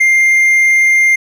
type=tone; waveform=triangle; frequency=2106 Hz; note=C7; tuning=11 cents sharp; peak=-5 dBFS; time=0-1.16 s; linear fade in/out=10 ms; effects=none